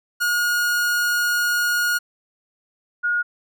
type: tone pair in turn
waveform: 45% pulse / sine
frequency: 1437 / 1437 Hz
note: F6 / F6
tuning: +49 / +49 cents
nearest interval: unison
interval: 0 cents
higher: neither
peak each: -18 / -18 dBFS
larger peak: neither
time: 0.2-1.99 / 3.03-3.23 s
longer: first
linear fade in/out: 20 ms
effects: none